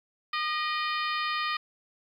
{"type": "harmonic tone with a mistuned harmonic", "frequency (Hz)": 610, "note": "D#5", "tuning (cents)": -34, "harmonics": [2, 3, 4, 5, 6, 7, 8], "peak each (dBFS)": [-30, -34, -36, -38, -40, -41, -42], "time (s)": [0.33, 1.57], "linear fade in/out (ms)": 5, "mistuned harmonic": 3, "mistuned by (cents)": 55, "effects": ["10-bit"]}